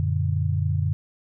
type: chord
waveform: sine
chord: Gb augmented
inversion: none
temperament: equal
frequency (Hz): 92.5 / 116.54 / 146.83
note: Gb2 / Bb2 / D3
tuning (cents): 0 / 0 / 0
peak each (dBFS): -23 / -28 / -25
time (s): 0-0.93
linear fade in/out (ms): 0
effects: none